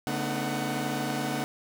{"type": "tone cluster", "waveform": "sawtooth", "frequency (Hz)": [142.8, 223.3, 252.2, 306.4, 744], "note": ["D3", "A3", "B3", "D#4", "F#5"], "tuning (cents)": [-48, 26, 36, -27, 9], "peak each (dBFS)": -31, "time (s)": [0.07, 1.44], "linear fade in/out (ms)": 0, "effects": []}